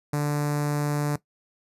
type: tone with notch filter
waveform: sawtooth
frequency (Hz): 146.83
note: D3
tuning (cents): 0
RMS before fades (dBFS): -25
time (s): 0.13-1.16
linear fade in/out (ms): 5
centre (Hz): 3100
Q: 0.84
effects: noise-tail reverb RT60 0.1 s tail -17 dB re dry + resampled to 32000 Hz